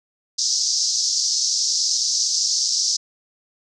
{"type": "band-pass noise", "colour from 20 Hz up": "pink", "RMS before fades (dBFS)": -21, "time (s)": [0.38, 2.97], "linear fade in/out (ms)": 10, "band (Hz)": [4800, 6300], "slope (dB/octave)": 48, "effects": []}